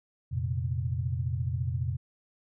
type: chord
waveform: sine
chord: F suspended fourth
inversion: none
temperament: just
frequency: 87.31 / 116.41 / 130.96 Hz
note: F2 / Bb2 / C3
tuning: 0 / -2 / +2 cents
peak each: -32 dBFS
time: 0.31-1.97 s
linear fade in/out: 20 ms
effects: none